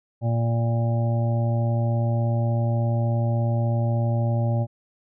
harmonic tone with a mistuned harmonic, 116.54 Hz, A#2, in tune, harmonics 1 / 2 / 3 / 5 / 6 / 7, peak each -20 / -31 / -37 / -31 / -40 / -36 dBFS, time 0.21-4.67 s, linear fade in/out 50 ms, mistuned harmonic 7, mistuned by -19 cents, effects none

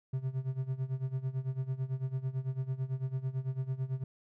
triangle tone with tremolo, 131.3 Hz, C3, 6 cents sharp, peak -27 dBFS, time 0.13-4.04 s, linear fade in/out 5 ms, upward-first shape sine, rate 9 Hz, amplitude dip 85%, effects none

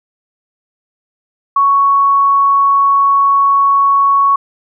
sine tone, 1112 Hz, C#6, 5 cents sharp, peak -7 dBFS, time 1.56-4.36 s, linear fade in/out 5 ms, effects none

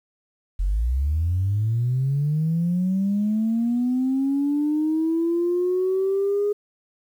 sine linear sweep, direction up, 42.58 to 415 Hz, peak -18 dBFS, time 0.59-6.53 s, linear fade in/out 10 ms, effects tanh soft clip ceiling -15 dBFS + 9-bit

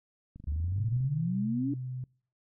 click train, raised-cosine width 5 ms, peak -34 dBFS, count 18, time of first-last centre 0.36-1.045 s, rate 24.8 Hz
sine exponential sweep, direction up, 70 to 293.7 Hz, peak -28 dBFS, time 0.47-1.74 s, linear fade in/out 5 ms
sine tone, 127.4 Hz, C3, 46 cents flat, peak -34 dBFS, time 0.78-2.04 s, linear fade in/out 2 ms
effects noise-tail reverb RT60 0.5 s tail -26 dB re dry

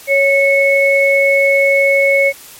sine tone pair together, 554.1 / 2200 Hz, C#5 / C#7, -1 / -14 cents, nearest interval 2 octaves, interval 2387 cents, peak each -11 dBFS, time 0.07-2.33 s, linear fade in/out 50 ms, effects white hiss -37 dBFS RMS until 2.59 s + MP3 64 kbps

